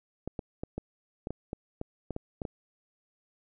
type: clicks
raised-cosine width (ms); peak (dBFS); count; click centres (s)
2; -21; 12; 0.276 / 0.392 / 0.635 / 0.78 / 1.271 / 1.306 / 1.531 / 1.814 / 2.107 / 2.164 / 2.418 / 2.452
effects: none